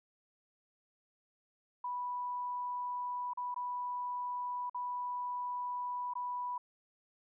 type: tone with dropouts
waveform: sine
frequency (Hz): 985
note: B5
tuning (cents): -5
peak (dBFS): -35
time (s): 1.84-6.58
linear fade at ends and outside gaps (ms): 5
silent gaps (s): 3.335-3.373 / 3.544-3.561 / 4.697-4.745 / 6.137-6.153
effects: none